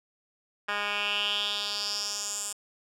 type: tone with band-pass filter sweep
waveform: 10% pulse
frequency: 205.3 Hz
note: G#3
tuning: 20 cents flat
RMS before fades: -31 dBFS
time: 0.68-2.53 s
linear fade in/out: 10 ms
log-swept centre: 1900 to 8200 Hz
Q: 4
effects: none